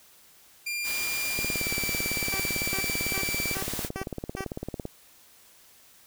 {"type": "tone with pitch glide", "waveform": "sawtooth", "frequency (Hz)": [2393, 2330], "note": ["D7", "D7"], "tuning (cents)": [32, -14], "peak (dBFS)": -26, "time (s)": [0.66, 3.55], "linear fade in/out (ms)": 10, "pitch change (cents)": -46, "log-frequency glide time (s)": [1.53, 1.66]}
{"type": "noise", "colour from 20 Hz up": "white", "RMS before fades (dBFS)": -34, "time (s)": [0.83, 3.9], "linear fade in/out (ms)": 50}
{"type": "click train", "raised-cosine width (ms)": 2, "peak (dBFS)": -19, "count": 63, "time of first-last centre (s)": [1.39, 4.854], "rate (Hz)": 17.9}
{"type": "tone bursts", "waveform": "10% pulse", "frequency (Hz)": 385.5, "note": "G4", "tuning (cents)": -29, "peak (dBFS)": -26, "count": 6, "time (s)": [2.32, 4.444], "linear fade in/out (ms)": 5, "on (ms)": 79, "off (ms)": 330}
{"effects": ["white hiss -56 dBFS RMS until 6.06 s"]}